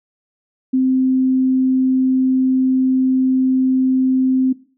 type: tone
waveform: sine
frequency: 260 Hz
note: C4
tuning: 11 cents flat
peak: -12 dBFS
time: 0.73-4.53 s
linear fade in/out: 10 ms
effects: noise-tail reverb RT60 0.4 s tail -18 dB re dry